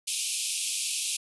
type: band-pass noise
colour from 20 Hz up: white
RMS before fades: -31 dBFS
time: 0.07-1.17 s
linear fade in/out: 10 ms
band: 2400 to 11000 Hz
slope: 96 dB/octave
effects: none